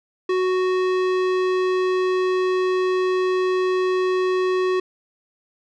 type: tone with tanh clipping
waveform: sine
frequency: 370 Hz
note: F#4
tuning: in tune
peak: -20 dBFS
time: 0.29-4.8 s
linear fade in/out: 5 ms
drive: 18 dB
effects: none